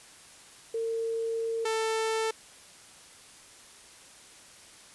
sine / sawtooth tone pair in turn, 454.5 / 444.1 Hz, A#4 / A4, -44 / +16 cents, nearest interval unison, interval 40 cents, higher first, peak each -28 / -23 dBFS, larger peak second, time 0.74-1.65 / 1.65-2.31 s, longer first, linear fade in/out 5 ms, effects white hiss -52 dBFS RMS until 4.94 s + resampled to 24000 Hz

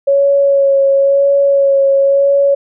sine tone with vibrato, 554.4 Hz, C#5, in tune, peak -7 dBFS, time 0.07-2.55 s, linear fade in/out 10 ms, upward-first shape sine, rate 0.97 Hz, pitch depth 18 cents each way, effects none

